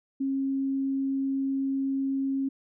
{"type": "tone", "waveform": "sine", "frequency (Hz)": 270.8, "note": "C#4", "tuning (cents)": -40, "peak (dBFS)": -25, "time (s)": [0.2, 2.49], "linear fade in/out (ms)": 10, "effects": []}